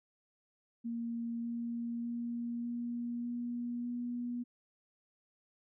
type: tone with pitch steps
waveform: sine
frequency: 233.1 / 234.9 / 236.6 / 238.4 / 240.2 / 242 Hz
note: A#3 / A#3 / A#3 / A#3 / B3 / B3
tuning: 0 / +13 / +26 / +39 / -48 / -35 cents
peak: -35 dBFS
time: 0.84-4.44 s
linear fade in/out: 20 ms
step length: 600 ms
effects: none